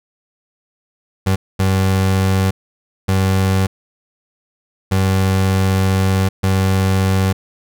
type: tone bursts at uneven times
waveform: 30% pulse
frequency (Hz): 95.4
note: G2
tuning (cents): -47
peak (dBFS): -10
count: 5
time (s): 1.26-1.36 / 1.59-2.51 / 3.08-3.67 / 4.91-6.29 / 6.43-7.33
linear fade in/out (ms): 10
effects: none